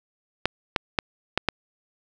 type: clicks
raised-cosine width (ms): 0.3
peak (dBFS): -4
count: 5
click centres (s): 0.456 / 0.762 / 0.988 / 1.376 / 1.487
effects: none